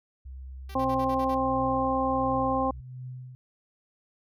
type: tone with vibrato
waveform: sine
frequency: 65.41 Hz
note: C2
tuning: in tune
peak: -38 dBFS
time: 0.25-2.81 s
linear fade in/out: 10 ms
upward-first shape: sine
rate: 9 Hz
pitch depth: 9 cents each way
type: tone bursts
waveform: 5% pulse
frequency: 389.9 Hz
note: G4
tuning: 9 cents flat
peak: -34 dBFS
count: 7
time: 0.69-1.347 s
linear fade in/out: 5 ms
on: 57 ms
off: 43 ms
type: tone with tremolo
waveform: sine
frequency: 127.1 Hz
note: C3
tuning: 50 cents flat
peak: -35 dBFS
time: 0.75-3.35 s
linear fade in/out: 0 ms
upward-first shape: triangle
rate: 1.4 Hz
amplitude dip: 80%
type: harmonic tone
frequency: 264.1 Hz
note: C4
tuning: 16 cents sharp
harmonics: 1 / 2 / 3 / 4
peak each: -29 / -29 / -29 / -29 dBFS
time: 0.75-2.71 s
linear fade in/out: 5 ms
effects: none